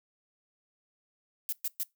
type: noise bursts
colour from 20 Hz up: violet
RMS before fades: -32 dBFS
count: 3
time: 1.49-1.832 s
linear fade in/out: 0 ms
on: 34 ms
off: 120 ms
effects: noise-tail reverb RT60 0.2 s tail -23 dB re dry